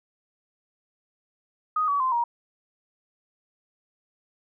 sine tone with pitch steps, 1247 / 1136.9 / 1036.6 / 945 Hz, D#6 / C#6 / C6 / A#5, +3 / +43 / -16 / +23 cents, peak -21 dBFS, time 1.76-2.24 s, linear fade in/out 5 ms, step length 120 ms, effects none

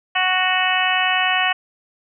harmonic tone, 370 Hz, F#4, in tune, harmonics 2 / 3 / 4 / 5 / 6 / 7 / 8, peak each -22 / -25 / -26 / -22 / -27 / -23 / -23 dBFS, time 0.15-1.53 s, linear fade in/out 10 ms, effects none

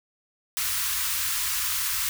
white band-stop noise, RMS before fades -27 dBFS, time 0.57-2.09 s, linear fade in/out 0 ms, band 110 to 1000 Hz, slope 48 dB/octave, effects none

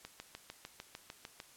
click train, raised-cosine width 0.2 ms, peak -27 dBFS, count 10, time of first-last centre 0.05-1.401 s, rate 6.66 Hz, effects white hiss -60 dBFS RMS until 1.56 s + low-pass 12000 Hz 12 dB/octave

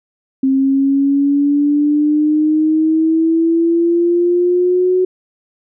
sine exponential sweep, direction up, 265.8 to 370 Hz, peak -10 dBFS, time 0.43-5.05 s, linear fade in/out 5 ms, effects none

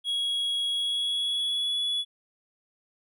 triangle tone with pitch glide, 3322 to 3400 Hz, G#7 to G#7, 0 to +40 cents, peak -24 dBFS, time 0.04-2.05 s, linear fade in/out 50 ms, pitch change +40 cents, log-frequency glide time 0.68-1.8 s, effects none

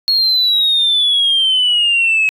sine exponential sweep, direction down, 4316 to 2558 Hz, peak -9 dBFS, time 0.08-2.29 s, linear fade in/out 0 ms, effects tanh soft clip ceiling -7 dBFS

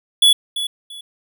square tone with echo, 3411 Hz, G#7, 46 cents sharp, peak -9 dBFS, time 0.22-0.33 s, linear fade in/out 5 ms, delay 340 ms, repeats 2, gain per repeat -12 dB, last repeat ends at 1.01 s, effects none

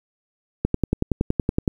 click train, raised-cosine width 3 ms, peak -6 dBFS, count 12, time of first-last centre 0.65-1.678 s, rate 10.7 Hz, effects 8-bit

